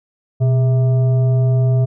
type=tone with frequency modulation; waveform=sine; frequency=125 Hz; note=B2; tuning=21 cents sharp; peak=-11 dBFS; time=0.4-1.86 s; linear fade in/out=20 ms; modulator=531 Hz; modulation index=0.32; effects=none